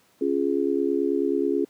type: chord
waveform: sine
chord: Db major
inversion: none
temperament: just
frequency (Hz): 277.2 / 346.5 / 415.8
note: Db4 / F4 / Ab4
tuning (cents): 0 / -14 / +2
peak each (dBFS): -25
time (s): 0.21-1.65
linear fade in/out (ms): 5
effects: pink hiss -61 dBFS RMS until 1.69 s + high-pass 150 Hz 12 dB/octave